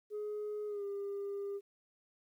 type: tone with pitch glide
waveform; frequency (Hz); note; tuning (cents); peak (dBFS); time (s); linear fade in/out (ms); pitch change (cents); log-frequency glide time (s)
sine; 419.8 to 400.8; G#4 to G4; +19 to +38; -35; 0.1-1.61; 50; -81; 0.67-0.84
effects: tanh soft clip ceiling -35 dBFS + 12-bit